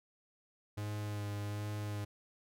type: tone with vibrato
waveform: 45% pulse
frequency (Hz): 103.83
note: G#2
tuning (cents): 0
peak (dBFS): -37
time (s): 0.77-2.05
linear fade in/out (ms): 10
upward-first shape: sine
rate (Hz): 1.3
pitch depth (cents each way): 18
effects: none